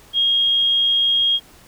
sine tone, 3258 Hz, G#7, 34 cents flat, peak -14 dBFS, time 0.13-1.4 s, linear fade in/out 50 ms, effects pink hiss -48 dBFS RMS until 1.67 s

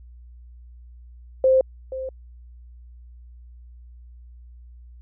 sine tone with echo, 523.3 Hz, C5, in tune, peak -13 dBFS, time 1.44-1.61 s, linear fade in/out 2 ms, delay 480 ms, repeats 1, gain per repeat -14 dB, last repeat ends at 2.09 s, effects added 60 Hz sine -42 dBFS peak until 5.01 s

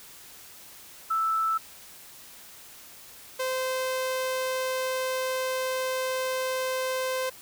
sine / sawtooth tone pair in turn, 1318.5 / 517.5 Hz, E6 / C5, 0 / -19 cents, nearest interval octave + major third, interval 1619 cents, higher first, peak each -23 dBFS, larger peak neither, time 1.1-1.58 / 3.39-7.3 s, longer second, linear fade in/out 10 ms, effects white hiss -48 dBFS RMS until 7.41 s

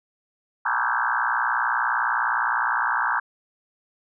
sine tone with frequency modulation, 1244.5 Hz, D#6, in tune, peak -20 dBFS, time 0.65-3.2 s, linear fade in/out 10 ms, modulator 59.8 Hz, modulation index 6.5, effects none

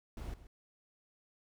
brown noise with echo, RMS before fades -42 dBFS, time 0.17-0.34 s, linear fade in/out 2 ms, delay 130 ms, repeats 1, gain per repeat -14 dB, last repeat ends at 0.47 s, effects none

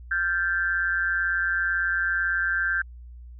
sine tone with amplitude modulation, 1568 Hz, G6, in tune, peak -18 dBFS, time 0.11-2.82 s, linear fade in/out 5 ms, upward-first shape sine, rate 178 Hz, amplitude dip 85%, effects added 60 Hz sine -40 dBFS peak until 3.39 s

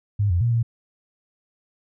sine tone with pitch steps, 102.5 / 87.3 / 118.3 / 116.1 Hz, G#2 / F2 / A#2 / A#2, -22 / 0 / +26 / -7 cents, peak -17 dBFS, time 0.19-0.63 s, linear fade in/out 10 ms, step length 110 ms, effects none

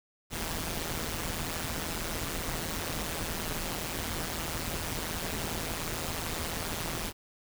pink noise with amplitude modulation, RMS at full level -31 dBFS, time 0.3-7.13 s, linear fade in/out 50 ms, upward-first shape sine, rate 163 Hz, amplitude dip 80%, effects none

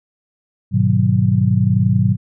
sine chord, G# minor seventh, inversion none, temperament just, 103.83 / 124.59 / 155.74 / 186.89 Hz, G#2 / B2 / D#3 / F#3, 0 / +16 / +2 / +18 cents, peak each -16 / -16 / -22 / -17 dBFS, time 0.71-2.17 s, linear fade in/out 50 ms, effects none

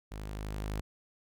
sawtooth tone with level ramp, 51.8 Hz, G#1, 4 cents flat, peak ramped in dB -36 to -29 dBFS, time 0.11-0.81 s, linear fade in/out 10 ms, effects none

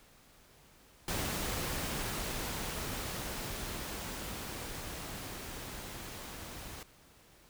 pink noise with level ramp, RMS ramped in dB -35 to -46 dBFS, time 1.08-6.83 s, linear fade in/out 2 ms, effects pink hiss -61 dBFS RMS until 7.49 s

